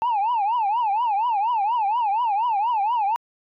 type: tone with vibrato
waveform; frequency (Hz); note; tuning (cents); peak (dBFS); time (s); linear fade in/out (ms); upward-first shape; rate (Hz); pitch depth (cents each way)
sine; 880; A5; 0; -17; 0.02-3.16; 0; triangle; 4.2; 230
effects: tanh soft clip ceiling -17 dBFS